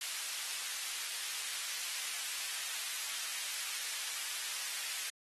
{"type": "high-pass noise", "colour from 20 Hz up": "pink", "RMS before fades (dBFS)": -40, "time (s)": [0.01, 5.1], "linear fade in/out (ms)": 2, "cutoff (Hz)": 2200, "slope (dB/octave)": 12, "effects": ["AAC 32 kbps"]}